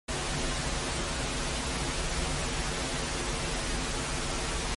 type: noise with comb filter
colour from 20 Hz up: pink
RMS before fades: -31 dBFS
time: 0.08-4.75 s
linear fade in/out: 10 ms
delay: 10 ms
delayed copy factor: -0.9
effects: low-pass 11000 Hz 12 dB/octave + MP3 48 kbps